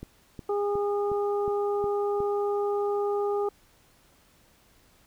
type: click train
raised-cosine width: 3 ms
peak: -25 dBFS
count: 7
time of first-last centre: 0.03-2.204 s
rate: 2.76 Hz
type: harmonic tone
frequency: 408 Hz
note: G#4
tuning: 31 cents flat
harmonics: 1 / 2 / 3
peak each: -25 / -33 / -37 dBFS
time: 0.49-3.49 s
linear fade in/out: 5 ms
effects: pink hiss -61 dBFS RMS until 5.06 s